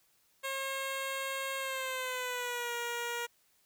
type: tone with pitch glide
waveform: 10% pulse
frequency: 539 to 474.7 Hz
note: C#5 to A#4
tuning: -49 to +31 cents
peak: -26 dBFS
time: 0.43-3.27 s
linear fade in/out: 20 ms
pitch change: -220 cents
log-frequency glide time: 1.58-2.73 s
effects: white hiss -70 dBFS RMS until 3.65 s